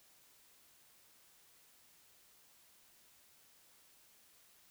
silence, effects white hiss -66 dBFS RMS until 4.7 s

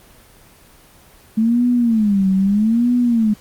sine tone with vibrato, 216.1 Hz, A3, 31 cents flat, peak -12 dBFS, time 1.37-3.34 s, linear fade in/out 10 ms, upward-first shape sine, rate 0.79 Hz, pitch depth 220 cents each way, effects pink hiss -47 dBFS RMS until 3.4 s + Opus 24 kbps

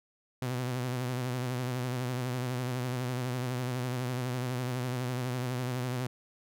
sawtooth tone with vibrato, 125.5 Hz, B2, 28 cents sharp, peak -27 dBFS, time 0.42-6.07 s, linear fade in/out 2 ms, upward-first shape sine, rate 12 Hz, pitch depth 55 cents each way, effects none

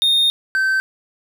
triangle tone pair in turn, 3679 / 1546.8 Hz, A#7 / G6, -24 / -24 cents, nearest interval octave + minor third, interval 1500 cents, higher first, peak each -11 / -13 dBFS, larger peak first, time 0.02-0.3 / 0.55-0.8 s, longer first, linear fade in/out 0 ms, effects none

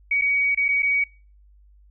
sine tone with dropouts, 2257 Hz, C#7, 31 cents sharp, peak -18 dBFS, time 0.11-1.04 s, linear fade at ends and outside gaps 5 ms, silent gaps 0.213-0.219 / 0.548-0.573 / 0.683-0.687 / 0.823-0.829 s, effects noise-tail reverb RT60 0.4 s tail -26 dB re dry + added 50 Hz sine -50 dBFS peak until 1.9 s

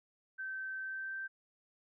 sine tone with pitch glide, 1546 to 1562.2 Hz, G6 to G6, -24 to -6 cents, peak -38 dBFS, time 0.38-1.28 s, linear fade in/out 20 ms, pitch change +18 cents, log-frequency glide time 0.8-1.17 s, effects none

